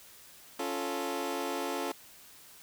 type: chord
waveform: 20% pulse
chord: Db augmented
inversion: none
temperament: equal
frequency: 277.2 / 349.2 / 440 Hz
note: Db4 / F4 / A4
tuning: 0 / 0 / 0 cents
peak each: -32 dBFS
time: 0.59-1.92 s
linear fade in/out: 5 ms
effects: white hiss -54 dBFS RMS until 2.62 s